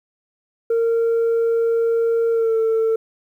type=tone with pitch glide; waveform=sine; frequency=460 to 447.4 Hz; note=A#4 to A4; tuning=-23 to +29 cents; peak=-13 dBFS; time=0.7-2.96 s; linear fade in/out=5 ms; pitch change=-48 cents; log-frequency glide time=2.31-2.56 s; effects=tanh soft clip ceiling -14 dBFS + 9-bit